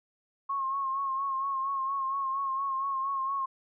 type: tone with vibrato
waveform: sine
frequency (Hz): 1084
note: C#6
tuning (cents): -39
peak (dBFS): -28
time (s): 0.49-3.46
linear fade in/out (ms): 10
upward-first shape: sine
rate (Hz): 4.3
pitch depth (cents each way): 42
effects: none